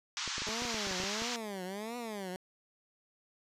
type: band-pass noise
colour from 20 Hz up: white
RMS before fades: -38 dBFS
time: 0.17-1.36 s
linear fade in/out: 0 ms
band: 880 to 6600 Hz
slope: 48 dB/octave
type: clicks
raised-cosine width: 2 ms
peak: -30 dBFS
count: 12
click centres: 0.277 / 0.381 / 0.42 / 0.487 / 0.621 / 0.652 / 0.744 / 0.87 / 0.912 / 1.001 / 1.036 / 1.22 s
type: tone with vibrato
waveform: 15% pulse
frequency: 210.2 Hz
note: G#3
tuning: 21 cents sharp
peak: -32 dBFS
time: 0.47-2.36 s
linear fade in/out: 0 ms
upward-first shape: triangle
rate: 1.5 Hz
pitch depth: 280 cents each way
effects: resampled to 32000 Hz